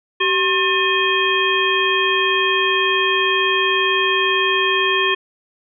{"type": "harmonic tone with a mistuned harmonic", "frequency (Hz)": 357.8, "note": "F4", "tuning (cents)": 42, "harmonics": [1, 3, 5, 7, 9], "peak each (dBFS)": [-21, -21, -21, -21, -21], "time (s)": [0.2, 5.15], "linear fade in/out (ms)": 10, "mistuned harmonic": 1, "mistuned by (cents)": 120, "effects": []}